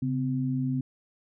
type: tone pair together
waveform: sine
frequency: 136.1 / 256.7 Hz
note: C#3 / C4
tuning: -31 / -33 cents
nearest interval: major seventh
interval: 1098 cents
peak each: -28 dBFS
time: 0.02-0.81 s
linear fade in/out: 5 ms
effects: none